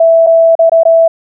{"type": "tone with dropouts", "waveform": "sine", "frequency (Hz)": 659.3, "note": "E5", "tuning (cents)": 0, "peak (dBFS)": -3, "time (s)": [0, 1.08], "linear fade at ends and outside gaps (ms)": 5, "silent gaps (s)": [[0.265, 0.269], [0.553, 0.591], [0.696, 0.718], [0.834, 0.852]], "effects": []}